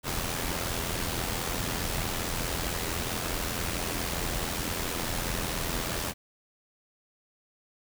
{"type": "noise with amplitude modulation", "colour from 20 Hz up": "pink", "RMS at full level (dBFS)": -29, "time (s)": [0.03, 6.14], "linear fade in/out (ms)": 50, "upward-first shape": "sine", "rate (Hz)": 84.6, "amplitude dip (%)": 55, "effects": []}